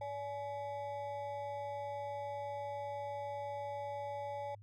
triangle ring-modulated tone, 709 Hz, F5, 26 cents sharp, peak -34 dBFS, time 0.01-4.55 s, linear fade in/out 5 ms, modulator 136 Hz, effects added 103 Hz sine -53 dBFS peak until 4.62 s

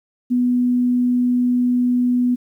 sine tone, 246.7 Hz, B3, 2 cents flat, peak -14 dBFS, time 0.3-2.36 s, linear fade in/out 20 ms, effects 9-bit

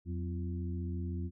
harmonic tone with a mistuned harmonic, 86 Hz, F2, 26 cents flat, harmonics 1 / 2 / 3 / 4, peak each -35 / -41 / -45 / -47 dBFS, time 0.05-1.31 s, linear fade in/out 50 ms, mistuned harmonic 2, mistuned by +100 cents, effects none

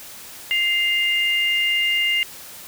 sine tone pair together, 2090 / 2814 Hz, C7 / F7, -2 / +12 cents, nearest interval perfect fourth, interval 514 cents, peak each -20 dBFS, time 0.51-2.23 s, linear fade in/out 0 ms, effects white hiss -39 dBFS RMS until 2.67 s

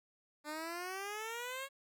10% pulse exponential sweep, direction up, 295.1 to 554.4 Hz, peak -32 dBFS, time 0.44-1.69 s, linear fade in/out 50 ms, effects none

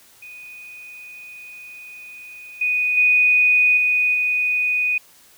sine tone with level steps, 2482 Hz, D#7, 5 cents flat, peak -36 / -17 / -12 / -15 / -17 dBFS, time 0.22-4.98 s, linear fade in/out 5 ms, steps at 2.61 / 2.97 / 3.77 / 4.14 s, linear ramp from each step 5 ms, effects white hiss -51 dBFS RMS until 5.37 s

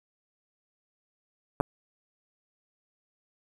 clicks, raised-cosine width 1 ms, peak -11 / -11 dBFS, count 2, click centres 1.602 / 1.609 s, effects 7-bit

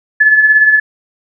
sine tone with tremolo, 1724 Hz, A6, 36 cents flat, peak -3 dBFS, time 0.2-0.8 s, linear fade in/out 10 ms, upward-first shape sine, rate 17 Hz, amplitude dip 50%, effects none

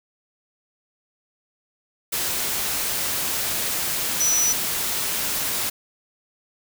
sine tone in noise, 5920 Hz, F#8, in tune, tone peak -18 dBFS, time 4.2-4.53 s, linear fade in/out 10 ms, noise white, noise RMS -25 dBFS, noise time 2.12-5.7 s, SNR +4 dB, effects none

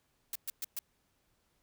blue noise bursts, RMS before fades -37 dBFS, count 4, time 0.33-0.79 s, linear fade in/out 2 ms, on 25 ms, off 120 ms, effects pink hiss -75 dBFS RMS until 1.62 s

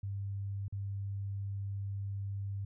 sine tone with dropouts, 99.2 Hz, G2, 21 cents sharp, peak -35 dBFS, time 0.03-2.65 s, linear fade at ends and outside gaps 5 ms, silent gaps 0.682-0.724 s, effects none

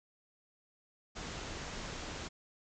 pink low-pass noise, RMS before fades -43 dBFS, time 1.15-2.29 s, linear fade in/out 20 ms, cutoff 7500 Hz, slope 96 dB/octave, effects none

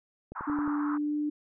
click train, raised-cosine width 2 ms, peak -28 dBFS, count 5, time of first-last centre 0.32-0.677 s, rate 11.2 Hz
white band-pass noise, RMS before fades -38 dBFS, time 0.35-0.98 s, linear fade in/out 10 ms, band 880 to 1400 Hz, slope 48 dB/octave
sine tone with pitch glide, 293.7 to 297.6 Hz, D4 to D4, 0 to +23 cents, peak -27 dBFS, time 0.47-1.3 s, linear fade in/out 10 ms, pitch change +23 cents, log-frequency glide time 0.85-1.16 s
effects none

